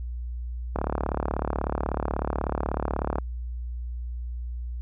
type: click train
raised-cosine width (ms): 1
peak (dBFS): -12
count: 89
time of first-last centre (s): 0.76-3.184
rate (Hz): 36.3
effects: added 60 Hz sine -30 dBFS peak until 4.81 s